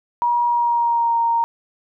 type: tone with pitch glide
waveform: sine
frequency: 956 to 928.8 Hz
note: A#5 to A#5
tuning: +43 to -7 cents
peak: -15 dBFS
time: 0.22-1.44 s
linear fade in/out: 0 ms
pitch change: -50 cents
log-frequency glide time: 0.45-1.17 s
effects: none